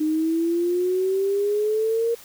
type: exponential sweep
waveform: sine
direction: up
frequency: 306 to 468.7 Hz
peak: -19 dBFS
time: 0-2.15 s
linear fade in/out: 10 ms
effects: white hiss -46 dBFS RMS until 2.24 s